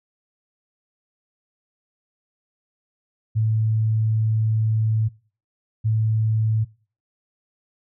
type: tone pair in turn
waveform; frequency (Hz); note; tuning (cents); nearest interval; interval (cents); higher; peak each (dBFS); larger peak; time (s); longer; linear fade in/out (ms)
sine; 110 / 110; A2 / A2; 0 / 0; unison; 0; neither; -17 / -17; neither; 3.35-5.09 / 5.84-6.65; first; 20
effects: noise-tail reverb RT60 0.4 s tail -23 dB re dry